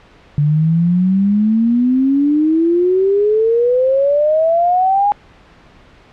sine exponential sweep, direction up, 144.3 to 830.6 Hz, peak -10 dBFS, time 0.38-5.12 s, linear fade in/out 0 ms, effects pink hiss -45 dBFS RMS until 6.12 s + low-pass 3000 Hz 12 dB/octave

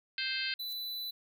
harmonic tone, 523.3 Hz, C5, in tune, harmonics 3 / 4 / 5 / 6 / 7 / 8 / 9, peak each -39 / -41 / -39 / -40 / -43 / -38 / -41 dBFS, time 0.18-0.54 s, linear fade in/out 2 ms
square tone, 3990 Hz, B7, 17 cents sharp, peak -37 dBFS, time 0.59-1.11 s, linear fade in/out 10 ms
violet noise with exponential growth, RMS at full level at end -45 dBFS, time 0.61-0.73 s, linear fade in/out 2 ms, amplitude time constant 26 ms
effects none

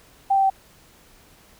sine tone with pitch steps, 784 / 778.6 / 773.2 Hz, G5 / G5 / G5, 0 / -12 / -24 cents, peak -15 dBFS, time 0.3-0.501 s, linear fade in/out 10 ms, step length 67 ms, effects pink hiss -53 dBFS RMS until 1.59 s

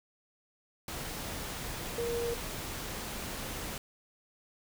sine tone in noise, 471.1 Hz, A#4, 18 cents sharp, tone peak -31 dBFS, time 1.98-2.34 s, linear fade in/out 2 ms, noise pink, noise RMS -39 dBFS, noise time 0.88-3.78 s, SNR +5 dB, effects none

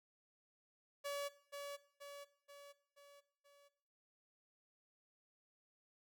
sawtooth tone with echo, 569 Hz, C#5, 45 cents sharp, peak -37 dBFS, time 1.04-1.29 s, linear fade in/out 20 ms, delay 480 ms, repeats 5, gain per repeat -5 dB, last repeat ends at 3.69 s, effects noise-tail reverb RT60 0.7 s tail -17 dB re dry

